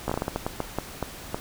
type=slowing click train; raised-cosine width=1 ms; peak=-12 dBFS; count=13; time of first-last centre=0.08-1.345 s; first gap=15 ms; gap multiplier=1.32; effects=pink hiss -41 dBFS RMS until 1.4 s